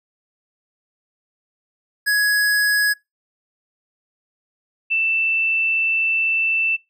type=tone pair in turn; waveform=square / sine; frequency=1673 / 2662 Hz; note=G#6 / E7; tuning=+12 / +16 cents; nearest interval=minor sixth; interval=804 cents; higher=second; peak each=-16 dBFS; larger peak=neither; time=2.06-2.94 / 4.9-6.77 s; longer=second; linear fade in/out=20 ms; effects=noise-tail reverb RT60 0.2 s tail -24 dB re dry